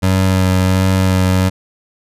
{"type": "tone with vibrato", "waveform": "25% pulse", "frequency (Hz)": 93.7, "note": "F#2", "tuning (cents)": 22, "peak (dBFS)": -7, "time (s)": [0.02, 1.5], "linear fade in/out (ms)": 20, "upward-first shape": "sine", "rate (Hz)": 1.4, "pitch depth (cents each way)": 16, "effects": ["resampled to 32000 Hz"]}